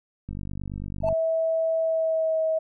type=click train; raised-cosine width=5 ms; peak=-22 dBFS; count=42; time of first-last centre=0.29-1.127 s; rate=49 Hz
type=tone with exponential growth; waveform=triangle; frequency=880 Hz; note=A5; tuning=in tune; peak=-23 dBFS; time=1.01-1.09 s; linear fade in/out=2 ms; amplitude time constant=16 ms
type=tone with pitch glide; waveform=sine; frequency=650 to 639.2 Hz; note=E5 to D#5; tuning=-24 to +47 cents; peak=-21 dBFS; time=1.03-2.59 s; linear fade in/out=10 ms; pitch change=-29 cents; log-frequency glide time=1.8-2.4 s
effects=none